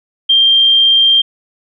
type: tone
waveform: sine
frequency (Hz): 3179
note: G7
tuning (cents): +24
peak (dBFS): -6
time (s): 0.29-1.22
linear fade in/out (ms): 10
effects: none